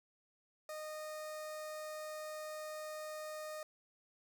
sawtooth tone with notch filter, 616 Hz, D#5, 17 cents flat, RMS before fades -45 dBFS, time 0.69-3.63 s, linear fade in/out 2 ms, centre 3000 Hz, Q 1.7, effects none

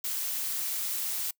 blue noise, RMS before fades -32 dBFS, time 0.04-1.31 s, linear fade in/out 5 ms, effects noise-tail reverb RT60 0.1 s tail -25 dB re dry

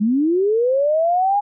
sine linear sweep, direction up, 198.9 to 830.6 Hz, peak -14 dBFS, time 0-1.41 s, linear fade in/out 20 ms, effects none

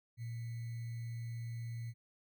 sine tone with sample-and-hold, 116.54 Hz, A#2, in tune, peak -39 dBFS, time 0.17-1.94 s, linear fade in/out 50 ms, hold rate 2100 Hz, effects none

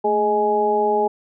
harmonic tone with a mistuned harmonic, 208.9 Hz, G#3, 10 cents sharp, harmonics 1 / 2 / 3 / 4, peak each -29 / -19 / -25 / -19 dBFS, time 0.04-1.08 s, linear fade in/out 10 ms, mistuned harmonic 1, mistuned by +96 cents, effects none

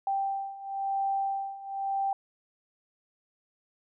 sine beating tone pair, 784 / 784.98 Hz, G5 / G5, 0 / +2 cents, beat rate 0.98 Hz, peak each -33 / -30 dBFS, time 0.07-2.13 s, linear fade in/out 2 ms, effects none

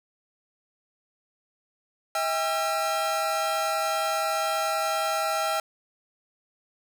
45% pulse tone cluster, 642 / 802 / 1355 Hz, E5 / G5 / E6, -46 / +39 / +47 cents, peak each -29 dBFS, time 2.15-5.6 s, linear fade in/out 2 ms, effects none

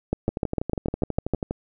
two click trains, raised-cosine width 2 ms, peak -13 / -9 dBFS, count 16 / 9, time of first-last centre 0.29-1.51 / 0.13-1.337 s, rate 12.3 / 6.63 Hz, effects none

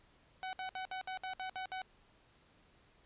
sawtooth tone bursts, 751 Hz, F#5, 26 cents sharp, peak -35 dBFS, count 9, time 0.43-1.818 s, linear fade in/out 0 ms, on 100 ms, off 61 ms, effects pink hiss -67 dBFS RMS until 3.05 s + resampled to 8000 Hz

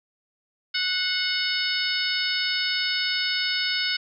harmonic tone with a mistuned harmonic, 740 Hz, F#5, in tune, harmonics 2 / 3 / 4 / 5 / 6 / 7, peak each -30 / -30 / -30 / -30 / -30 / -30 dBFS, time 0.74-3.97 s, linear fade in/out 10 ms, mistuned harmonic 3, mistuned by -34 cents, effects none

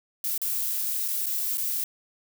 violet noise with dropouts, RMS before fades -28 dBFS, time 0.24-1.84 s, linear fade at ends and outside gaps 1 ms, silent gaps 0.378-0.417 / 1.08-1.084 / 1.259-1.266 / 1.573-1.58 s, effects none

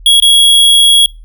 square tone with dropouts, 3322 Hz, G#7, in tune, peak -4 dBFS, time 0.06-1.06 s, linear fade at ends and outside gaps 2 ms, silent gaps 0.201-0.223 s, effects noise-tail reverb RT60 0.3 s tail -26 dB re dry + added 40 Hz sine -30 dBFS peak until 1.24 s

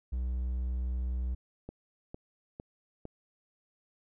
triangle tone, 62.3 Hz, B1, 16 cents sharp, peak -28 dBFS, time 0.12-1.35 s, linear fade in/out 10 ms
click train, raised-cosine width 2 ms, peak -28 dBFS, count 4, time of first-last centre 1.69-3.054 s, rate 2.2 Hz
effects none

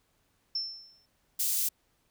sine tone with exponential decay, 5350 Hz, E8, 25 cents sharp, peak -27 dBFS, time 0.55-1.06 s, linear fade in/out 5 ms, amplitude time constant 110 ms
white high-pass noise, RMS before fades -29 dBFS, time 1.39-1.69 s, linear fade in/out 10 ms, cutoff 5500 Hz, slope 12 dB/octave
effects pink hiss -72 dBFS RMS until 2.1 s

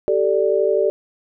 sine chord, G suspended second, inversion none, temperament equal with one note detuned, 387.9 / 440 / 587.3 Hz, G4 / A4 / D5, -18 / 0 / 0 cents, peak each -19 dBFS, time 0.08-0.9 s, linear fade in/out 0 ms, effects none

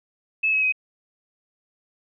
sine tone with pitch steps, 2600 / 2561 / 2523 Hz, E7 / D#7 / D#7, -24 / +49 / +23 cents, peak -18 dBFS, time 0.43-0.724 s, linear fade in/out 10 ms, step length 98 ms, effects none

